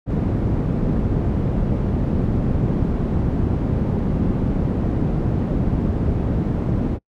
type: low-pass noise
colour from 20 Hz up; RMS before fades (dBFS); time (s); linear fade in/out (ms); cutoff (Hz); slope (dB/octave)
white; -20; 0.06-6.99; 50; 210; 12
effects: noise-tail reverb RT60 0.1 s tail -26 dB re dry